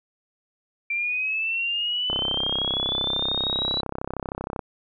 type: linear sweep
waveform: sine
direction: up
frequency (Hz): 2348 to 3951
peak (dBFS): -23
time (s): 0.9-3.81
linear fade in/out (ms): 5
type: click train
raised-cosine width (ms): 1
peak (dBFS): -15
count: 83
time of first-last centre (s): 2.1-4.592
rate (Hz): 32.9
effects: none